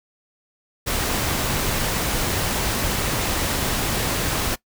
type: noise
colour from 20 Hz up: pink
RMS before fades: -23 dBFS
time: 0.86-4.56 s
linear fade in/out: 20 ms
effects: noise-tail reverb RT60 0.1 s tail -20 dB re dry